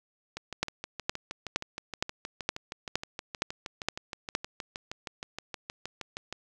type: two click trains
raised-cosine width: 0.2 ms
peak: -19 / -9 dBFS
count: 39 / 9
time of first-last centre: 0.37-6.326 / 0.63-4.351 s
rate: 6.38 / 2.15 Hz
effects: none